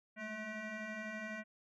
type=tone with frequency modulation; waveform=sine; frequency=1076 Hz; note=C6; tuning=48 cents sharp; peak=-38 dBFS; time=0.16-1.44 s; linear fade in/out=50 ms; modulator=428 Hz; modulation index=2.8; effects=tanh soft clip ceiling -40 dBFS